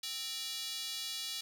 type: tone with high-pass filter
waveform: square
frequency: 261.6 Hz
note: C4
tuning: in tune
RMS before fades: -40 dBFS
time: 0.03-1.41 s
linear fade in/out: 5 ms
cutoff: 3800 Hz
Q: 2.4
effects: none